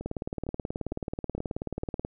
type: two click trains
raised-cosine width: 2 ms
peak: -24 / -18 dBFS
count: 5 / 38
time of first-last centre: 0.01-1.836 / 0.06-2.049 s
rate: 2.19 / 18.6 Hz
effects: none